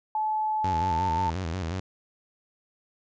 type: tone with pitch glide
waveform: sine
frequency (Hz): 863 to 892.4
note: A5 to A5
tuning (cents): -34 to +24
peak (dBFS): -24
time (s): 0.15-1.3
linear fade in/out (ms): 2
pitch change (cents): +58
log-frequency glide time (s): 0.76-1.06
type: tone with vibrato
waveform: sawtooth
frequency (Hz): 87.31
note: F2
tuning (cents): 0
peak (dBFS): -25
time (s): 0.64-1.8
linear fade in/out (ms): 5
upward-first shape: square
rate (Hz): 5.6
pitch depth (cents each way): 120
effects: resampled to 16000 Hz